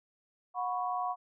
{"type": "chord", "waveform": "sine", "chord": "F# suspended fourth", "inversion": "none", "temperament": "equal with one note detuned", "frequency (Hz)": [727.3, 987.8, 1108.7], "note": ["F#5", "B5", "C#6"], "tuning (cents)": [-30, 0, 0], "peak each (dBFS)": [-33, -37, -36], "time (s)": [0.54, 1.16], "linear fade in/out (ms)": 50, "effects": []}